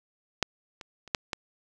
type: clicks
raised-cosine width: 0.2 ms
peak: -6 / -24 / -29 / -7 / -13 dBFS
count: 5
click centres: 0.427 / 0.812 / 1.077 / 1.148 / 1.332 s
effects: none